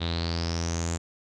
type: tone with low-pass filter sweep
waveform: sawtooth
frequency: 83.9 Hz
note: E2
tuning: 31 cents sharp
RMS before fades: -29 dBFS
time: 0-0.98 s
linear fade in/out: 20 ms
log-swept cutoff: 3700 to 7400 Hz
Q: 9
effects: none